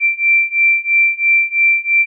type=beating tone pair; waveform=sine; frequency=2349 / 2352 Hz; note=D7 / D7; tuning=0 / +2 cents; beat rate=3 Hz; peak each=-14 / -13 dBFS; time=0-2.06 s; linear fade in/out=50 ms; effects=none